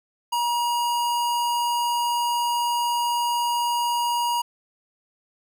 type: tone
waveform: square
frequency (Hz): 954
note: A#5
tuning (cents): +40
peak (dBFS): -22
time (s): 0.32-4.42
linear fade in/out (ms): 10
effects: 9-bit